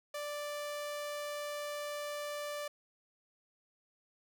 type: tone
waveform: sawtooth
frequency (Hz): 587.3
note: D5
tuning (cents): 0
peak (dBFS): -34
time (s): 0.14-2.68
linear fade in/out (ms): 5
effects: none